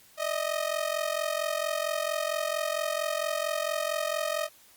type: ring-modulated tone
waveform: sawtooth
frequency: 622.3 Hz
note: D#5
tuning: in tune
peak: -21 dBFS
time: 0.17-4.49 s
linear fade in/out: 50 ms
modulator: 22.2 Hz
effects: white hiss -57 dBFS RMS until 4.76 s + Opus 48 kbps